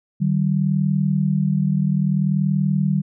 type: tone pair together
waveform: sine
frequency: 151.02 / 191.6 Hz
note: D3 / G3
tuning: +49 / -39 cents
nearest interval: major third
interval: 412 cents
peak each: -19 dBFS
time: 0.2-3.02 s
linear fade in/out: 20 ms
effects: none